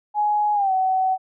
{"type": "tone with pitch glide", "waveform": "sine", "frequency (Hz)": [837, 754.3], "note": ["G#5", "F#5"], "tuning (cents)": [13, 33], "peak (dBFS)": -17, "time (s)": [0.14, 1.18], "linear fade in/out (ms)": 50, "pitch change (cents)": -180, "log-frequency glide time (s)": [0.54, 0.72], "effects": []}